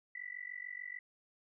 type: tone with amplitude modulation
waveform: sine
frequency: 1975.5 Hz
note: B6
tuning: in tune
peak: -38 dBFS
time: 0.15-0.99 s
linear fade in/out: 5 ms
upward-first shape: sine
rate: 46.8 Hz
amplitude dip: 95%
effects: none